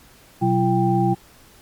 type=tone cluster; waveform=sine; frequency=124 / 186.7 / 340.1 / 788 Hz; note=B2 / F#3 / F4 / G5; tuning=+7 / +16 / -46 / +9 cents; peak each=-21 dBFS; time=0.41-1.15 s; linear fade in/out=20 ms; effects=pink hiss -50 dBFS RMS until 1.61 s + MP3 96 kbps